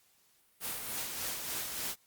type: noise with tremolo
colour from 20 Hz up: white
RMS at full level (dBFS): -36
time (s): 0.6-1.96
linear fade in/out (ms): 50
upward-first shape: sine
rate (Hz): 3.4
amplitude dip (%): 40
effects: white hiss -68 dBFS RMS until 2.06 s + Opus 48 kbps